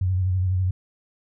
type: tone with vibrato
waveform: sine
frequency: 92.5 Hz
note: F#2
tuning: in tune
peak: -19 dBFS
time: 0.01-0.71 s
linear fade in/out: 5 ms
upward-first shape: sine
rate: 12 Hz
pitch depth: 46 cents each way
effects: none